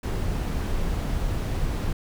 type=noise; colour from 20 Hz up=brown; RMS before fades=-26 dBFS; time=0.03-1.93 s; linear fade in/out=5 ms; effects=none